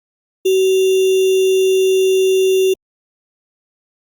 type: tone with sample-and-hold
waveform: sine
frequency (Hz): 378.7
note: F#4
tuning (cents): +40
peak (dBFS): -10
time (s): 0.45-2.74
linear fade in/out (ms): 10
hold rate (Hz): 3150
effects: Opus 32 kbps